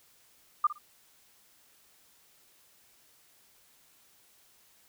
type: tone with echo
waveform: sine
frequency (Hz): 1202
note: D6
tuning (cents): +40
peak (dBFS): -20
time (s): 0.64-0.67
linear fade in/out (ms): 5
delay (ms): 57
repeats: 2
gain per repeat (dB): -14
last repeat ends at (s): 0.784
effects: white hiss -63 dBFS RMS until 4.88 s